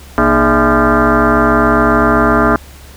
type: tone with frequency modulation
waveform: sine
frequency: 483.8 Hz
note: B4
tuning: 36 cents flat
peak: -7 dBFS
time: 0.18-2.56 s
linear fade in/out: 0 ms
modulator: 180 Hz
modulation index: 5.6
effects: added 70 Hz sine -35 dBFS peak until 2.96 s + pink hiss -39 dBFS RMS until 2.96 s